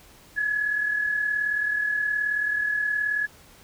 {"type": "tone pair together", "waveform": "sine", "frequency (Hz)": [1660, 1698.8], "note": ["G#6", "G#6"], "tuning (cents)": [-1, 39], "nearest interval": "unison", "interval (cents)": 40, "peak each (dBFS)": [-31, -23], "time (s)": [0.36, 3.27], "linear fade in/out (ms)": 20, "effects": ["pink hiss -52 dBFS RMS until 3.63 s"]}